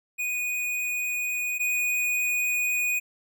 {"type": "tone pair in turn", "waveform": "square", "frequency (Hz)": [2474, 2474], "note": ["D#7", "D#7"], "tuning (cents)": [-10, -10], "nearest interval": "unison", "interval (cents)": 0, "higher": "neither", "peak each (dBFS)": [-27, -24], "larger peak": "second", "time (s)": [[0.18, 1.59], [1.59, 3]], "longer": "neither", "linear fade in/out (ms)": 20, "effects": []}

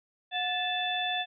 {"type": "tone cluster", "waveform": "sine", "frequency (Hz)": [728, 1745, 2639, 3501], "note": ["F#5", "A6", "E7", "A7"], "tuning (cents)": [-28, -15, 1, -9], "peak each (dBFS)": [-32, -35, -37, -32], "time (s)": [0.31, 1.26], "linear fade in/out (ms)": 50, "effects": []}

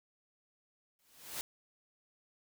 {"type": "noise with exponential growth", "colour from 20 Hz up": "white", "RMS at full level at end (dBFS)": -37, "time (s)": [0.99, 1.41], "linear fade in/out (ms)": 1, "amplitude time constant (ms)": 91, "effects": []}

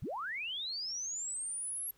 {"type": "linear sweep", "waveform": "sine", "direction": "up", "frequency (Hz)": [62, 11470], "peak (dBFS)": -36, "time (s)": [0.02, 1.91], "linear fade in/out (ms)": 5, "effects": ["pink hiss -69 dBFS RMS until 1.97 s"]}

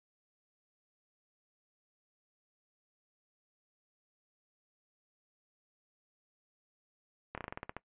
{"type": "slowing click train", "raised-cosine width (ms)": 0.5, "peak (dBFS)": -24, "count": 10, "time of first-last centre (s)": [7.35, 7.766], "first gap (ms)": 27, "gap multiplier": 1.13, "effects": ["noise-tail reverb RT60 0.1 s tail -20 dB re dry", "resampled to 8000 Hz"]}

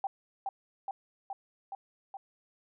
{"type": "tone with echo", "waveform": "sine", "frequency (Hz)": 785, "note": "G5", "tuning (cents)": 2, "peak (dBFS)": -29, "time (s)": [0.04, 0.07], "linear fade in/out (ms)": 2, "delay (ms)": 420, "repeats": 5, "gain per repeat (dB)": -2, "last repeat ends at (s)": 2.17, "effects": []}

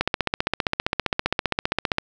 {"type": "click train", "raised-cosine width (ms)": 0.3, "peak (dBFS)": -4, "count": 31, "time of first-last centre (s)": [0.01, 1.984], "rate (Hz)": 15.2, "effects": []}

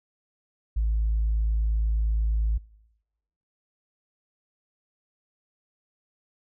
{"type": "tone", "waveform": "sine", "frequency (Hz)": 54.3, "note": "A1", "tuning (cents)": -22, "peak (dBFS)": -20, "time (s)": [0.76, 2.58], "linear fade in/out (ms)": 10, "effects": ["noise-tail reverb RT60 1.0 s tail -25 dB re dry", "tanh soft clip ceiling -18 dBFS"]}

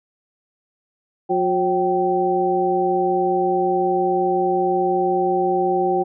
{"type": "harmonic tone with a mistuned harmonic", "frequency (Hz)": 181.1, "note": "F#3", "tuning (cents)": -37, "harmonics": [1, 2, 3, 4], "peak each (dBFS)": [-29, -19, -27, -20], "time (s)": [1.29, 6.04], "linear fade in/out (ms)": 20, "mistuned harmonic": 4, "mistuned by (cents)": 110, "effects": []}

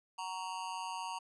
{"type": "tone with amplitude modulation", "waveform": "square", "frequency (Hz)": 932.3, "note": "A#5", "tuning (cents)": 0, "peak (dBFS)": -35, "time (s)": [0.18, 1.19], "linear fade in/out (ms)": 10, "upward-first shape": "sine", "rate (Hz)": 184, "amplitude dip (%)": 90, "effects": ["resampled to 24000 Hz", "12-bit"]}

